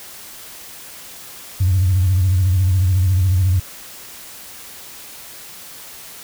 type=tone with vibrato; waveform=sine; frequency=92.5 Hz; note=F#2; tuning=in tune; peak=-11 dBFS; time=1.6-3.6 s; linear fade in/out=10 ms; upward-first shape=sine; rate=14 Hz; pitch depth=100 cents each way; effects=tanh soft clip ceiling -8 dBFS + white hiss -37 dBFS RMS until 6.23 s